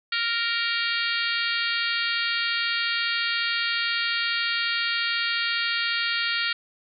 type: harmonic tone with a mistuned harmonic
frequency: 465.6 Hz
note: A#4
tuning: 2 cents flat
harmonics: 3 / 4 / 5 / 6 / 7 / 8 / 9 / 10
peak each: -29 / -30 / -31 / -32 / -32 / -33 / -34 / -34 dBFS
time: 0.12-6.53 s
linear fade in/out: 5 ms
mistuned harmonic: 10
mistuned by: -35 cents
effects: none